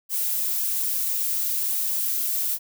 violet noise, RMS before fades -25 dBFS, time 0.09-2.59 s, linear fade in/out 50 ms, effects none

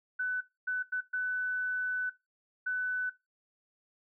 sine tone bursts at uneven times, 1500 Hz, F#6, 23 cents sharp, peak -29 dBFS, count 5, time 0.19-0.41 / 0.67-0.83 / 0.92-1.01 / 1.13-2.1 / 2.66-3.1 s, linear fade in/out 10 ms, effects noise-tail reverb RT60 0.2 s tail -18 dB re dry

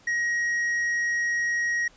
sine tone with tanh clipping, 1891 Hz, A#6, 24 cents sharp, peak -24 dBFS, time 0.07-1.88 s, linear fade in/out 5 ms, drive 5 dB, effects pink hiss -56 dBFS RMS until 1.96 s + resampled to 16000 Hz

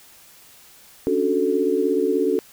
sine chord, D major seventh, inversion third, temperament equal, 277.2 / 293.7 / 370 / 440 Hz, C#4 / D4 / F#4 / A4, 0 / 0 / 0 / 0 cents, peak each -25 / -26 / -22 / -21 dBFS, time 1.07-2.39 s, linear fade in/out 0 ms, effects white hiss -49 dBFS RMS until 2.52 s

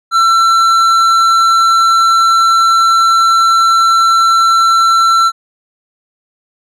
sine tone with tanh clipping, 1345 Hz, E6, 34 cents sharp, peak -8 dBFS, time 0.11-5.32 s, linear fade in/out 50 ms, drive 11 dB, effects none

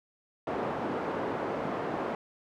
pink band-pass noise, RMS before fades -33 dBFS, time 0.47-2.15 s, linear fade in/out 2 ms, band 270 to 1000 Hz, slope 12 dB/octave, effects none

